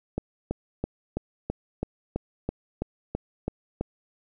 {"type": "click train", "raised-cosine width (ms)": 2, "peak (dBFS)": -14, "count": 12, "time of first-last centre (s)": [0.18, 3.81], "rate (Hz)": 3.03, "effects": []}